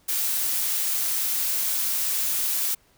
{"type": "noise", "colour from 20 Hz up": "blue", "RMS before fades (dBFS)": -25, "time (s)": [0.08, 2.75], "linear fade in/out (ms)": 10, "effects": ["pink hiss -61 dBFS RMS until 2.97 s"]}